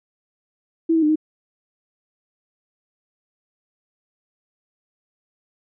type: tone with pitch steps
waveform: sine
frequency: 327.9 / 322.9 / 302.2 / 311.1 Hz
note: E4 / E4 / D4 / D#4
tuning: -9 / -36 / +50 / 0 cents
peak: -14 dBFS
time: 0.89-1.158 s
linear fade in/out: 10 ms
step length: 67 ms
effects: none

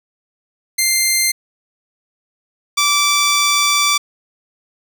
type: tone pair in turn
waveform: 10% pulse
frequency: 2093 / 1163.2 Hz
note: C7 / D6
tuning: 0 / -17 cents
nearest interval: minor seventh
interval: 1017 cents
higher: first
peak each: -4 dBFS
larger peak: neither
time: 0.78-1.32 / 2.77-3.98 s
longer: second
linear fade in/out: 10 ms
effects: none

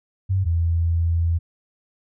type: tone pair in turn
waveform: sine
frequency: 95.1 / 83.83 Hz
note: F#2 / E2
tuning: +48 / +30 cents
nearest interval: major second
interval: 218 cents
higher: first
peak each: -17 dBFS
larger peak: neither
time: 0.29-0.45 / 0.45-1.39 s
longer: second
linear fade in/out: 20 ms
effects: none

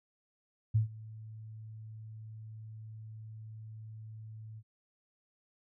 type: tone with ADSR envelope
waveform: sine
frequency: 109.6 Hz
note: A2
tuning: 6 cents flat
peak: -22 dBFS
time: 0.74-4.63 s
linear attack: 16 ms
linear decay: 120 ms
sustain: -22 dB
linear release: 50 ms
effects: none

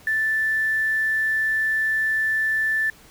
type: tone with quantisation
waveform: sine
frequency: 1760 Hz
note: A6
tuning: in tune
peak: -19 dBFS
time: 0.07-2.9 s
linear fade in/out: 2 ms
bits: 7
effects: pink hiss -50 dBFS RMS until 3.1 s

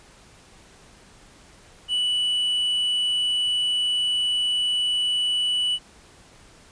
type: tone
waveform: triangle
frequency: 2960 Hz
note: F#7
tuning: in tune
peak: -19 dBFS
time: 1.88-5.79 s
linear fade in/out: 50 ms
effects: pink hiss -51 dBFS RMS until 6.71 s + resampled to 22050 Hz

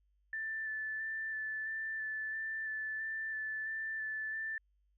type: tone with vibrato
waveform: sine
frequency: 1760 Hz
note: A6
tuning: in tune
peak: -36 dBFS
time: 0.33-4.58 s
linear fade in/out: 2 ms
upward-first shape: square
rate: 1.5 Hz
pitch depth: 12 cents each way
effects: added 50 Hz sine -70 dBFS peak until 4.97 s

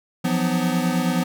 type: tone cluster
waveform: square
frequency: 171 / 180.5 / 250.1 / 306.9 Hz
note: F3 / F#3 / B3 / D#4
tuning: -36 / -43 / +22 / -24 cents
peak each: -25 / -25 / -24 / -33 dBFS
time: 0.24-1.24 s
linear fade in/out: 10 ms
effects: none

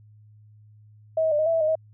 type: tone with pitch steps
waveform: sine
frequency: 641 / 637 / 594 / 624 / 662 / 654 / 619 / 637 Hz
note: E5 / D#5 / D5 / D#5 / E5 / E5 / D#5 / D#5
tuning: -49 / +41 / +20 / +5 / +7 / -14 / -9 / +41 cents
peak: -19 dBFS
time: 1.17-1.754 s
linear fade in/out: 5 ms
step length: 73 ms
effects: added 106 Hz sine -49 dBFS peak until 1.93 s

